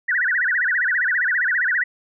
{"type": "tone with vibrato", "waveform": "sine", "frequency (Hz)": 1700, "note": "G#6", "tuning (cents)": 40, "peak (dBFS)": -17, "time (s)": [0.08, 1.84], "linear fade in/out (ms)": 10, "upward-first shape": "sine", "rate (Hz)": 15, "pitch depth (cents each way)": 260, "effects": []}